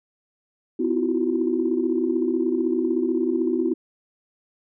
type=tone cluster; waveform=sine; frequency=252.8 / 323.2 / 339.2 / 372.7 Hz; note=B3 / E4 / E4 / F#4; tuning=+41 / -34 / +50 / +13 cents; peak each=-25 dBFS; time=0.79-3.74 s; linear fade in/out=10 ms; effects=tanh soft clip ceiling -9 dBFS